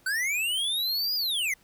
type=linear two-way sweep; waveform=square; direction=up then down; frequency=1480 to 4978 to 1968 Hz; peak=-26 dBFS; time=0.06-1.54 s; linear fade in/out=5 ms; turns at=1.15 s; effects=pink hiss -61 dBFS RMS until 1.63 s